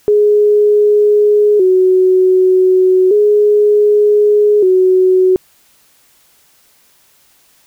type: tone with vibrato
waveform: sine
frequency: 393.8 Hz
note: G4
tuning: 8 cents sharp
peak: -6 dBFS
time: 0.08-5.36 s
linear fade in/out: 0 ms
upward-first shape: square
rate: 0.33 Hz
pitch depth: 100 cents each way
effects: white hiss -51 dBFS RMS until 7.66 s